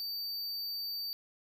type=tone; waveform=square; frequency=4612 Hz; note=D8; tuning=32 cents flat; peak=-36 dBFS; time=0-1.13 s; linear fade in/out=0 ms; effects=none